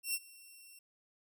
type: tone with ADSR envelope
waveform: 5% pulse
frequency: 2716 Hz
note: F7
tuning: 49 cents flat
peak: -22 dBFS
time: 0.03-0.79 s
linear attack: 110 ms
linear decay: 47 ms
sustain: -23 dB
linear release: 4 ms
effects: none